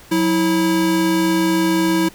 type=tone pair together; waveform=square; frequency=182.74 / 325.6 Hz; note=F#3 / E4; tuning=-21 / -21 cents; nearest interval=minor seventh; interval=1000 cents; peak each=-22 / -16 dBFS; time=0.11-2.09 s; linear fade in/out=10 ms; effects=pink hiss -44 dBFS RMS until 2.14 s